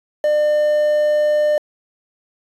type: tone with quantisation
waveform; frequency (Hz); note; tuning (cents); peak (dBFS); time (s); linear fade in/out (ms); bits
triangle; 600; D5; +37; -11; 0.24-1.58; 2; 6
effects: resampled to 32000 Hz